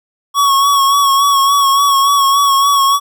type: tone with vibrato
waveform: square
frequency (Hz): 1112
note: C#6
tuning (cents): +5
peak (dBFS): -9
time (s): 0.34-3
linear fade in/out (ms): 50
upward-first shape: sine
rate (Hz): 3.5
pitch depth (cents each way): 36
effects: none